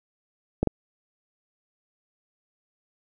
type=clicks; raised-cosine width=2 ms; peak=-8 dBFS; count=2; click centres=0.63 / 0.673 s; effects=none